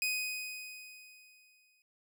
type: tone with exponential decay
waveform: sawtooth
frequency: 2500 Hz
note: D#7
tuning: 8 cents sharp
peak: -26 dBFS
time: 0.02-1.82 s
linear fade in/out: 1 ms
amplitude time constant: 390 ms
effects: none